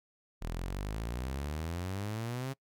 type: exponential sweep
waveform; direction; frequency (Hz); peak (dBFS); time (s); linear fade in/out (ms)
sawtooth; up; 38.89 to 137.4; -31; 0.41-2.54; 20
effects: noise-tail reverb RT60 0.1 s tail -23 dB re dry